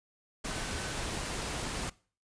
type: tone in noise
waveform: sine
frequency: 1517 Hz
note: F#6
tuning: 43 cents sharp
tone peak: -47 dBFS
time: 0.49-0.93 s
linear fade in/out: 10 ms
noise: pink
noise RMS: -36 dBFS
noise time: 0.44-1.9 s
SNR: -14 dB
effects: noise-tail reverb RT60 0.4 s tail -21 dB re dry + resampled to 22050 Hz